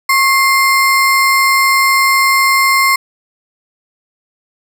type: ring-modulated tone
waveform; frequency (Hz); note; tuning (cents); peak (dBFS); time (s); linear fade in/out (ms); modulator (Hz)
square; 1594; G6; +28; -6; 0.09-2.96; 5; 506
effects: none